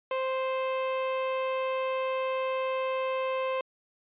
30% pulse tone, 523.3 Hz, C5, in tune, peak -25 dBFS, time 0.11-3.61 s, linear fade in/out 2 ms, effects resampled to 8000 Hz

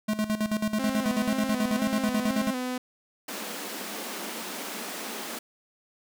square tone with tremolo, 214.1 Hz, A3, 47 cents flat, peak -24 dBFS, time 0.08-2.51 s, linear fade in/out 10 ms, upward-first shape square, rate 9.2 Hz, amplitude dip 75%
sawtooth tone with vibrato, 258.2 Hz, C4, 23 cents flat, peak -25 dBFS, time 0.79-2.78 s, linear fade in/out 5 ms, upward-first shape square, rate 2 Hz, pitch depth 43 cents each way
pink high-pass noise, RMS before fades -36 dBFS, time 3.28-5.39 s, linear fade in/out 5 ms, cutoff 190 Hz, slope 96 dB/octave
effects none

